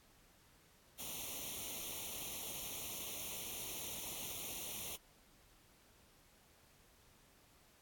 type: noise with comb filter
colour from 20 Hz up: white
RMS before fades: -45 dBFS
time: 0.98-4.97 s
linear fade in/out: 20 ms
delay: 0.31 ms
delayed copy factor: +0.95
effects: pink hiss -67 dBFS RMS until 7.81 s + AAC 64 kbps